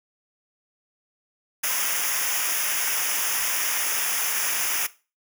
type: noise with comb filter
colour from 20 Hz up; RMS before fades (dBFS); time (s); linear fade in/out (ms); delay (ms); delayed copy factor
white; -25; 1.63-4.87; 10; 0.24; -0.95
effects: noise-tail reverb RT60 0.3 s tail -17 dB re dry